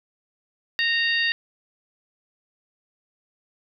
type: harmonic tone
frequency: 926 Hz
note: A#5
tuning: 12 cents flat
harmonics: 2 / 3 / 4 / 5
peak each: -22 / -26 / -28 / -30 dBFS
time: 0.79-1.32 s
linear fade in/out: 0 ms
effects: none